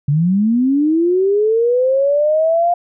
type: linear sweep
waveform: sine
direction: up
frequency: 137.1 to 705 Hz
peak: -11 dBFS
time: 0.08-2.74 s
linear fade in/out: 5 ms
effects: none